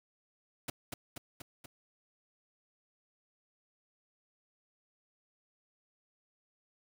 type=noise with echo; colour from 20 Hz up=pink; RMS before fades=-37 dBFS; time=0.68-0.7 s; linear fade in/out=5 ms; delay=240 ms; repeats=4; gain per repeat=-3 dB; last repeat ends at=1.66 s; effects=none